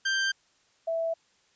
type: tone pair in turn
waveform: sawtooth / sine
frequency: 1574 / 658.9 Hz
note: G6 / E5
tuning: +7 / -1 cents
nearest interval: octave + minor third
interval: 1508 cents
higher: first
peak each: -21 / -26 dBFS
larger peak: first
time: 0.05-0.32 / 0.87-1.14 s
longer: neither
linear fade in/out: 10 ms
effects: white hiss -66 dBFS RMS until 1.55 s + resampled to 16000 Hz